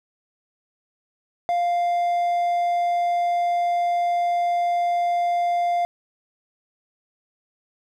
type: tone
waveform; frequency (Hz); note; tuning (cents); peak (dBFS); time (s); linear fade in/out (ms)
triangle; 698.5; F5; 0; -17; 1.49-5.85; 0
effects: none